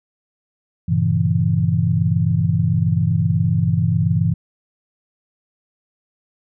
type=chord; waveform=sine; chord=G diminished seventh; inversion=none; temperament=equal with one note detuned; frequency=98 / 116.54 / 137.55 / 164.81 Hz; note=G2 / Bb2 / Db3 / Fb3; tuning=0 / 0 / -13 / 0 cents; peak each=-20 / -21 / -22 / -18 dBFS; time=0.88-4.34 s; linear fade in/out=10 ms; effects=none